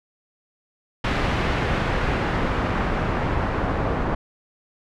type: noise with low-pass filter sweep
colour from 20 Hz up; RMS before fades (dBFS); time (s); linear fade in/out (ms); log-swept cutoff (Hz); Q
pink; -23; 1.04-4.15; 5; 2600 to 1200; 0.86
effects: none

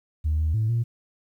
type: tone with pitch steps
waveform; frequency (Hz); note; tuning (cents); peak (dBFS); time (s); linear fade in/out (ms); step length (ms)
sine; 77.1 / 78.5 / 109.7 / 116.8; D#2 / D#2 / A2 / A#2; -15 / +16 / -5 / +4; -19; 0.24-0.84; 20; 150
effects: tanh soft clip ceiling -17 dBFS + 10-bit

